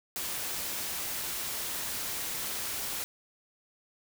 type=noise; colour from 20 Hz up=white; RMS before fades=-35 dBFS; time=0.16-3.04 s; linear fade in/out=0 ms; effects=none